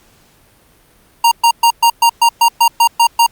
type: tone bursts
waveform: square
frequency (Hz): 932.3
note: A#5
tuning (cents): 0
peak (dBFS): -7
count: 11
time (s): 1.24-3.265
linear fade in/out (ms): 5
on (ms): 75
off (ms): 120
effects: pink hiss -50 dBFS RMS until 3.31 s + Opus 48 kbps